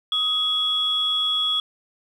sine tone pair together, 1256 / 3353 Hz, D#6 / G#7, +16 / +16 cents, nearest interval octave + perfect fourth, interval 1700 cents, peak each -30 / -19 dBFS, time 0.12-1.6 s, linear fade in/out 2 ms, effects tanh soft clip ceiling -13 dBFS + 9-bit

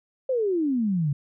sine exponential sweep, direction down, 540 to 136.5 Hz, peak -21 dBFS, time 0.29-1.13 s, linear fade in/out 5 ms, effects none

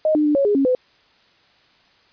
sine tone with pitch steps, 622 / 301.7 / 297 / 554 / 412.6 / 274.2 / 506 Hz, D#5 / D4 / D4 / C#5 / G#4 / C#4 / B4, -1 / +47 / +20 / -1 / -11 / -19 / +42 cents, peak -14 dBFS, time 0.05-0.75 s, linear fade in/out 2 ms, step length 100 ms, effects white hiss -56 dBFS RMS until 2.12 s + resampled to 11025 Hz

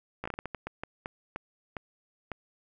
slowing click train, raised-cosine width 0.5 ms, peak -20 dBFS, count 14, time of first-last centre 0.24-2.317 s, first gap 15 ms, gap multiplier 1.35, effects none

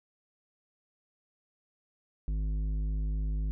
triangle tone with tanh clipping, 51.91 Hz, G#1, in tune, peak -30 dBFS, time 2.28-3.51 s, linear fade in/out 0 ms, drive 14 dB, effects none

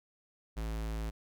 square tone, 54.7 Hz, A1, 9 cents flat, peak -35 dBFS, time 0.56-1.11 s, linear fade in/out 20 ms, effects none

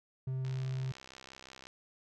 triangle tone with vibrato, 130.81 Hz, C3, in tune, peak -31 dBFS, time 0.27-0.92 s, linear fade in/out 5 ms, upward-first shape sine, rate 18 Hz, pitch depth 8 cents each way
click train, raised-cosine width 0.2 ms, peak -32 dBFS, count 81, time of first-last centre 0.45-1.67 s, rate 65.6 Hz
effects none

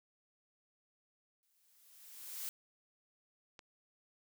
blue noise with exponential growth, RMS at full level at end -40 dBFS, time 1.43-2.49 s, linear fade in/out 0 ms, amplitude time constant 230 ms
click, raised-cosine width 0.2 ms, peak -34 dBFS, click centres 3.592 s
effects none

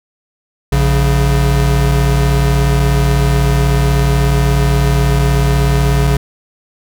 square tone pair together, 58.48 / 139.1 Hz, A#1 / C#3, +6 / +6 cents, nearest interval octave + minor third, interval 1500 cents, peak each -13 dBFS, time 0.72-6.17 s, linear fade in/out 5 ms, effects none

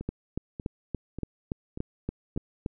two click trains, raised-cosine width 3 ms, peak -17 / -23 dBFS, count 10 / 5, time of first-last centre 0.09-2.661 / 0.01-2.363 s, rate 3.5 / 1.7 Hz, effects none

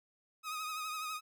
sawtooth tone with vibrato, 1256 Hz, D#6, 16 cents sharp, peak -34 dBFS, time 0.43-1.21 s, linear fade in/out 50 ms, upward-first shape triangle, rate 12 Hz, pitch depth 50 cents each way, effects none

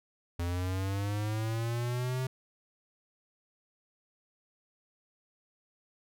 square linear sweep, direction up, 85.2 to 130.7 Hz, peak -31 dBFS, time 0.39-2.27 s, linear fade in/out 5 ms, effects none

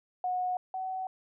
sine tone pair in turn, 730 / 752.7 Hz, F#5 / F#5, -24 / +29 cents, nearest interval minor second, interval 53 cents, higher second, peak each -28 / -32 dBFS, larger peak first, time 0.24-0.57 / 0.74-1.07 s, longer neither, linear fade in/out 2 ms, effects none

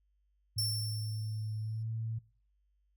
sine tone with pitch glide, 108.1 to 112.56 Hz, A2 to A2, -30 to +40 cents, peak -34 dBFS, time 0.56-2.19 s, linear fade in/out 10 ms, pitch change +70 cents, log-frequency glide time 1.58-1.9 s
sawtooth tone with exponential decay, 5410 Hz, E8, 44 cents sharp, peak -28 dBFS, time 0.58-1.83 s, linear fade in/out 5 ms, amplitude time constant 270 ms
effects noise-tail reverb RT60 0.4 s tail -20 dB re dry + added 50 Hz sine -70 dBFS peak until 2.96 s

